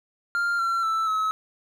triangle tone with pitch steps, 1396.9 / 1359.5 / 1323.1 / 1287.6 Hz, F6 / F6 / E6 / E6, 0 / -47 / +6 / -41 cents, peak -20 dBFS, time 0.35-1.31 s, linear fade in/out 0 ms, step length 240 ms, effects none

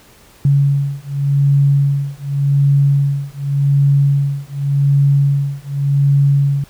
sine beating tone pair, 140 / 140.87 Hz, C#3 / C#3, +18 / +28 cents, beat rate 0.87 Hz, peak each -14 dBFS, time 0.45-6.64 s, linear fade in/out 2 ms, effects pink hiss -46 dBFS RMS until 6.69 s

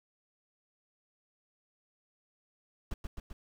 brown noise with echo, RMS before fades -34 dBFS, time 2.91-2.94 s, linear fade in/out 2 ms, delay 130 ms, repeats 3, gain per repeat -3 dB, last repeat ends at 3.33 s, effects none

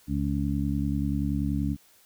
harmonic tone, 70.4 Hz, C#2, 27 cents sharp, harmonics 1 / 2 / 3 / 4, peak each -30 / -30 / -30 / -30 dBFS, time 0.07-1.77 s, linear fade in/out 50 ms, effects white hiss -59 dBFS RMS until 2.05 s

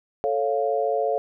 sine chord, A augmented, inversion none, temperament equal, 440 / 554.4 / 698.5 Hz, A4 / C#5 / E#5, 0 / 0 / 0 cents, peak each -25 dBFS, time 0.24-1.18 s, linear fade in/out 0 ms, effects none

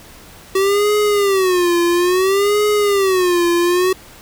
square tone with vibrato, 380 Hz, F#4, 46 cents sharp, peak -13 dBFS, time 0.55-3.93 s, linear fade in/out 5 ms, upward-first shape sine, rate 0.59 Hz, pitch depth 170 cents each way, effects pink hiss -41 dBFS RMS until 4.21 s

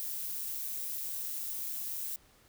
violet noise with amplitude modulation, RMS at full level -36 dBFS, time 0-2.16 s, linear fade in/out 0 ms, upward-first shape sine, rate 145 Hz, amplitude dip 35%, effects pink hiss -63 dBFS RMS until 2.48 s

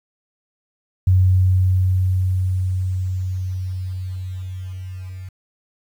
sine tone with level ramp, 92.8 Hz, F#2, 6 cents sharp, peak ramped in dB -10 to -30 dBFS, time 1.07-5.29 s, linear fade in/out 5 ms, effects 8-bit

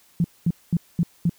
sine tone bursts, 170 Hz, F3, 46 cents flat, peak -16 dBFS, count 5, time 0.2-1.295 s, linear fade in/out 2 ms, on 43 ms, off 220 ms, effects white hiss -57 dBFS RMS until 1.38 s

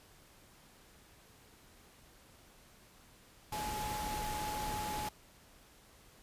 sine tone in noise, 847 Hz, G#5, 34 cents sharp, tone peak -38 dBFS, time 3.52-5.09 s, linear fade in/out 5 ms, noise pink, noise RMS -41 dBFS, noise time 3.52-5.09 s, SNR 0 dB, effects pink hiss -61 dBFS RMS until 6.22 s + resampled to 32000 Hz

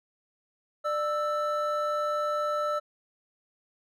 triangle tone pair together, 596 / 1319.6 Hz, D5 / E6, +25 / +1 cents, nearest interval octave + major second, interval 1376 cents, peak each -27 dBFS, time 0.84-2.8 s, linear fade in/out 20 ms, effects none

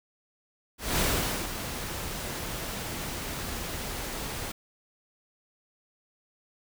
pink noise with ADSR envelope, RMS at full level -25 dBFS, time 0.78-4.52 s, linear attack 210 ms, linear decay 490 ms, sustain -10 dB, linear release 7 ms, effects none

